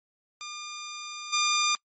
10% pulse tone with level steps, 1204 Hz, D6, 43 cents sharp, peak -28 / -14 dBFS, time 0.41-1.75 s, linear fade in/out 0 ms, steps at 1.32 s, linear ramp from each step 20 ms, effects noise-tail reverb RT60 0.1 s tail -26 dB re dry + MP3 32 kbps

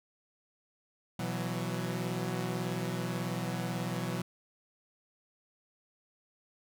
sawtooth chord, B suspended fourth, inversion none, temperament equal with one note detuned, 123.47 / 166.73 / 185 Hz, B2 / E3 / F#3, 0 / +20 / 0 cents, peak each -33 dBFS, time 1.19-4.22 s, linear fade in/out 5 ms, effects none

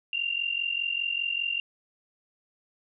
sine tone pair together, 2762 / 2807 Hz, F7 / F7, -20 / +8 cents, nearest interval unison, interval 28 cents, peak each -29 / -30 dBFS, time 0.13-1.6 s, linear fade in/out 2 ms, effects none

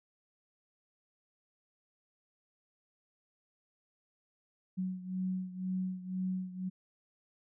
sine beating tone pair, 185 / 187 Hz, F#3 / F#3, 0 / +19 cents, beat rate 2 Hz, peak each -35 / -39 dBFS, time 4.77-6.7 s, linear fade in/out 20 ms, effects none

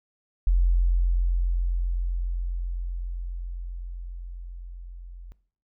sine tone with level ramp, 43.78 Hz, F1, 5 cents sharp, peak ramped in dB -16 to -39 dBFS, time 0.47-5.32 s, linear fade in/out 0 ms, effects noise-tail reverb RT60 0.5 s tail -19 dB re dry

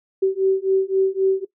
sine beating tone pair, 381.8 / 385.6 Hz, G4 / G4, -46 / -28 cents, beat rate 3.8 Hz, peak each -19 dBFS, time 0.22-1.45 s, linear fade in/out 10 ms, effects noise-tail reverb RT60 0.1 s tail -18 dB re dry

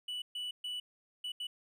triangle tone bursts at uneven times, 2960 Hz, F#7, in tune, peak -35 dBFS, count 5, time 0.08-0.22 / 0.35-0.51 / 0.64-0.8 / 1.24-1.32 / 1.4-1.47 s, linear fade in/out 5 ms, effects none

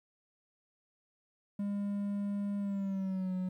triangle tone with pitch glide, 202.2 to 184.35 Hz, G#3 to F#3, -46 to -6 cents, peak -30 dBFS, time 1.59-3.49 s, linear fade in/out 5 ms, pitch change -160 cents, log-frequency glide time 2.58-3.34 s, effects 12-bit

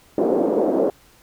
white band-pass noise, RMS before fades -19 dBFS, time 0.18-0.9 s, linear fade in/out 2 ms, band 270 to 520 Hz, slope 24 dB/octave, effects pink hiss -53 dBFS RMS until 1.22 s

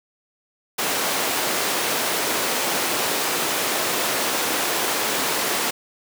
pink high-pass noise, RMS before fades -23 dBFS, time 0.78-5.71 s, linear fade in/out 10 ms, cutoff 360 Hz, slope 12 dB/octave, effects none

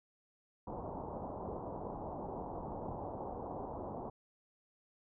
white low-pass noise, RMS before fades -43 dBFS, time 0.67-4.1 s, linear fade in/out 5 ms, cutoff 950 Hz, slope 48 dB/octave, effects none

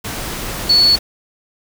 sine tone in noise, 4420 Hz, C#8, 6 cents flat, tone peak -8 dBFS, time 0.69-0.96 s, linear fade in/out 10 ms, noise pink, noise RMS -25 dBFS, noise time 0.04-0.99 s, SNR +14 dB, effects none

